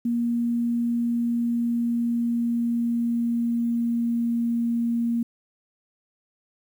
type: tone with pitch glide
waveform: sine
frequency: 236.2 to 234 Hz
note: A#3 to A#3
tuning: +23 to +7 cents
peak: -21 dBFS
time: 0.05-5.23 s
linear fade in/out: 5 ms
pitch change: -16 cents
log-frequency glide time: 0.9-4.66 s
effects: 9-bit